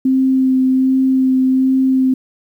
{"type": "tone with vibrato", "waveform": "sine", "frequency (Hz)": 261.6, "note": "C4", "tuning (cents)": 0, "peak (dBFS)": -10, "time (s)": [0.05, 2.14], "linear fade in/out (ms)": 5, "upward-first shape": "sine", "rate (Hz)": 1.3, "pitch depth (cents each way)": 12, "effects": ["8-bit"]}